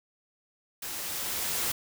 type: noise with level ramp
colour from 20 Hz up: white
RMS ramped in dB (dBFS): -37 to -29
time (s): 0.82-1.72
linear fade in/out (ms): 5
effects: none